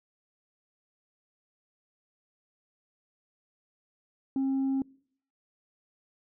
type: tone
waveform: sine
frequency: 268.8 Hz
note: C4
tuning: 47 cents sharp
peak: -23 dBFS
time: 4.36-4.82 s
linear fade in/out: 2 ms
effects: noise-tail reverb RT60 0.6 s tail -26 dB re dry + tanh soft clip ceiling -24 dBFS